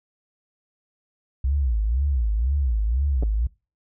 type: tone with vibrato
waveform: sine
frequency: 61.3 Hz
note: B1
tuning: 12 cents flat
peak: -19 dBFS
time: 1.44-3.47 s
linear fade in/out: 5 ms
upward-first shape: sine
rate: 2 Hz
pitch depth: 280 cents each way
type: clicks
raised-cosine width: 2 ms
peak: -18 dBFS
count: 2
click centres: 3.226 / 3.233 s
effects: noise-tail reverb RT60 0.3 s tail -22 dB re dry